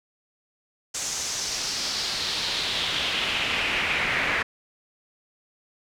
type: noise with band-pass filter sweep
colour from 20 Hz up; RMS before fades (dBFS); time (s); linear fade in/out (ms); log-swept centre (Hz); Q
brown; -27; 0.94-4.43; 10; 6900 to 2000; 2.8
effects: none